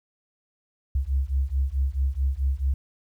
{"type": "beating tone pair", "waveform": "sine", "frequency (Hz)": [65.41, 70.01], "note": ["C2", "C#2"], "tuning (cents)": [0, 18], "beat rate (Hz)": 4.6, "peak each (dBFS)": -24, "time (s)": [0.95, 2.74], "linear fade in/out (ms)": 5, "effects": ["tanh soft clip ceiling -15 dBFS", "10-bit"]}